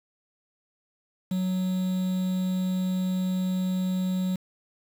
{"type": "tone with quantisation", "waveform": "triangle", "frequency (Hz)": 185, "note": "F#3", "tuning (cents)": 0, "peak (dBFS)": -22, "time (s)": [1.31, 4.36], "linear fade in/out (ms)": 5, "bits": 7, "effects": []}